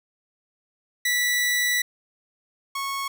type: tone pair in turn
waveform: sawtooth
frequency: 1962 / 1101.1 Hz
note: B6 / C#6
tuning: -12 / -12 cents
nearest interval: minor seventh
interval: 1000 cents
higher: first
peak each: -17 / -23 dBFS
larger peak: first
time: 1.05-1.82 / 2.75-3.08 s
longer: first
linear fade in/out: 5 ms
effects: none